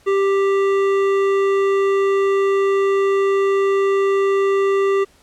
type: tone with hard clipping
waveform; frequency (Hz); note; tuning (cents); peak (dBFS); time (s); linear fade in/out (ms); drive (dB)
sine; 392.9; G4; +4; -16; 0.06-5.05; 20; 12
effects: pink hiss -53 dBFS RMS until 5.22 s + low-pass 11000 Hz 12 dB/octave